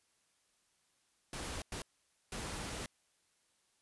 pink noise bursts at uneven times, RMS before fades -42 dBFS, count 3, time 1.33-1.62 / 1.72-1.82 / 2.32-2.86 s, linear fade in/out 2 ms, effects white hiss -75 dBFS RMS until 3.81 s + resampled to 24000 Hz

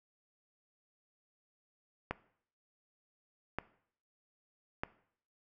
clicks, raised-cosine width 0.5 ms, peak -19 dBFS, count 3, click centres 2.11 / 3.586 / 4.835 s, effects noise-tail reverb RT60 0.6 s tail -18 dB re dry

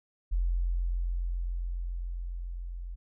sine tone with level ramp, 43.65 Hz, F1, in tune, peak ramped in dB -24 to -36 dBFS, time 0.31-2.96 s, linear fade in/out 20 ms, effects none

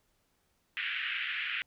white band-pass noise, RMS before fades -35 dBFS, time 0.77-1.62 s, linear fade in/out 0 ms, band 1500 to 3000 Hz, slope 48 dB/octave, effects pink hiss -74 dBFS RMS until 1.66 s

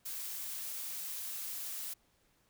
blue noise, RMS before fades -41 dBFS, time 0.05-1.94 s, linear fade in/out 10 ms, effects pink hiss -72 dBFS RMS until 2.49 s

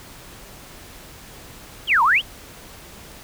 sine exponential two-way sweep, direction down then up, 3441 to 893 to 3441 Hz, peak -13 dBFS, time 1.87-2.22 s, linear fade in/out 50 ms, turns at 2.03 s, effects pink hiss -42 dBFS RMS until 3.23 s

